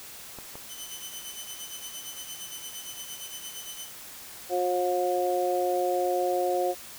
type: clicks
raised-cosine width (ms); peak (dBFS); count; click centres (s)
1; -27; 2; 0.387 / 0.555
type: tone with tremolo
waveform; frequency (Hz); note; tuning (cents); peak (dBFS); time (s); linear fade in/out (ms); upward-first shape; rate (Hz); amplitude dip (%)
15% pulse; 3033; F#7; +42; -29; 0.68-3.92; 50; sine; 8.7; 70
type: harmonic tone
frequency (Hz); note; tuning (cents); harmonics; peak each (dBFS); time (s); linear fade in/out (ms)
179.5; F3; +48; 2 / 3 / 4; -28 / -28 / -28; 4.49-6.75; 50
effects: white hiss -44 dBFS RMS until 6.98 s